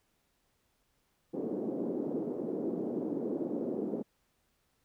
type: band-pass noise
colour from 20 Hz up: white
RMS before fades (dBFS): -35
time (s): 1.33-4.03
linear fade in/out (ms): 20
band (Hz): 220 to 410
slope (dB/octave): 24
effects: pink hiss -75 dBFS RMS until 4.84 s